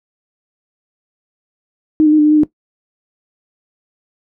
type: tone with pitch steps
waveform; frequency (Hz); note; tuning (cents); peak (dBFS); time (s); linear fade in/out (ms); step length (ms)
sine; 310.5 / 302 / 308.2 / 299.1 / 302.1 / 305.3 / 301.7; D#4 / D4 / D#4 / D4 / D4 / D#4 / D4; -3 / +48 / -16 / +32 / +49 / -33 / +47; -6; 2-2.434; 0; 62
effects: noise-tail reverb RT60 0.1 s tail -17 dB re dry